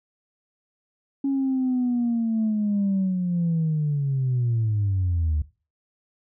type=linear sweep; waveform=sine; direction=down; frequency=277.2 to 73 Hz; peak=-19 dBFS; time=1.24-5.42 s; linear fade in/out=5 ms; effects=noise-tail reverb RT60 0.3 s tail -17 dB re dry + tanh soft clip ceiling -17 dBFS